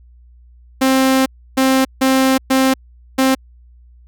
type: tone bursts at uneven times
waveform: sawtooth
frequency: 264.1 Hz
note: C4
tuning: 16 cents sharp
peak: -7 dBFS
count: 5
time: 0.81-1.26 / 1.57-1.85 / 2.01-2.38 / 2.5-2.74 / 3.18-3.35 s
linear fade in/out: 10 ms
effects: added 60 Hz sine -42 dBFS peak until 4.07 s